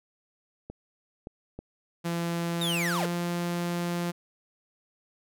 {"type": "clicks", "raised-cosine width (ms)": 2, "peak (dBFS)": -25, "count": 3, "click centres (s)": [0.7, 1.271, 1.59]}
{"type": "tone with pitch glide", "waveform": "sawtooth", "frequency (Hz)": [170, 173.47], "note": ["F3", "F3"], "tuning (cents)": [-46, -11], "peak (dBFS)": -24, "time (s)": [2.04, 4.12], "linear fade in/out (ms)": 20, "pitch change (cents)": 35, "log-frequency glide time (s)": [2.75, 2.97]}
{"type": "linear sweep", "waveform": "45% pulse", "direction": "down", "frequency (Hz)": [3790, 404.7], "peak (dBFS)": -28, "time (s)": [2.61, 3.06], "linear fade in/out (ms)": 5}
{"effects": []}